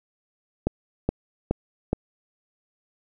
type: click train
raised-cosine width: 2 ms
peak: -8 dBFS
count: 4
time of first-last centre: 0.67-1.931 s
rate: 2.38 Hz
effects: none